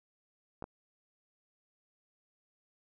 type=clicks; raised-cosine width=1 ms; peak=-27 dBFS; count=2; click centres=0.624 / 0.641 s; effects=none